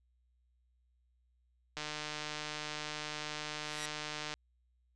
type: click train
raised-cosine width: 0.2 ms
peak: -22 dBFS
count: 389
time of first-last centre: 1.77-4.34 s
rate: 151 Hz
type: tone with exponential growth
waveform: 10% pulse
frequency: 1915 Hz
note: A#6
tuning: 46 cents sharp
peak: -29 dBFS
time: 3.51-3.86 s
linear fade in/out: 5 ms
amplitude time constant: 74 ms
effects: added 61 Hz sine -70 dBFS peak until 4.95 s + resampled to 24000 Hz